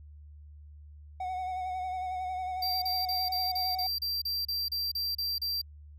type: tone with vibrato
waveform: triangle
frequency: 740 Hz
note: F#5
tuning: in tune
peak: -30 dBFS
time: 1.2-3.87 s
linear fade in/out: 5 ms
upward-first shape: sine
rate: 11 Hz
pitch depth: 30 cents each way
type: tone bursts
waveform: square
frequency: 4710 Hz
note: D8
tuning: 4 cents sharp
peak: -30 dBFS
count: 13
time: 2.62-5.616 s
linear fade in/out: 5 ms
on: 200 ms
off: 33 ms
effects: added 74 Hz sine -47 dBFS peak until 5.98 s